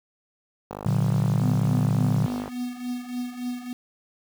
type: click train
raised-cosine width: 1 ms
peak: -19 dBFS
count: 91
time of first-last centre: 0.71-2.478 s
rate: 50.9 Hz
type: chord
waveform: sine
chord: Bb augmented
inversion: none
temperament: equal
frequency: 116.54 / 146.83 / 185 Hz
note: Bb2 / D3 / F#3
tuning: 0 / 0 / 0 cents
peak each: -23 / -23 / -26 dBFS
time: 0.86-2.26 s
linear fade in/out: 0 ms
type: tone with tremolo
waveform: triangle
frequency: 246.9 Hz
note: B3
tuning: in tune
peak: -23 dBFS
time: 1.41-3.73 s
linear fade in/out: 2 ms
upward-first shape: triangle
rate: 3.5 Hz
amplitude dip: 85%
effects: high-pass 60 Hz 12 dB/octave + 7-bit